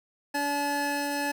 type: tone pair together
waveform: 25% pulse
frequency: 286.7 / 859.1 Hz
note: D4 / A5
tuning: -42 / -42 cents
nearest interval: octave + perfect fifth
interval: 1900 cents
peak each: -27 / -25 dBFS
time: 0.34-1.32 s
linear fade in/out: 10 ms
effects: none